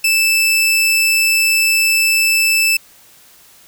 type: tone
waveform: sawtooth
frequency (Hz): 2637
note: E7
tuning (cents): 0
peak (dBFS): -8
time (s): 0.04-2.77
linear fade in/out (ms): 5
effects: white hiss -46 dBFS RMS until 3.67 s